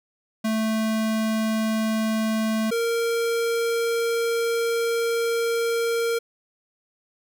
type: tone pair in turn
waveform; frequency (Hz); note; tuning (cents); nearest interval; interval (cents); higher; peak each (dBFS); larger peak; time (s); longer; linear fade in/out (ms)
square; 220 / 463.5; A3 / A#4; 0 / -10; octave + minor second; 1290; second; -22; neither; 0.44-2.71 / 2.71-6.19; second; 10
effects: none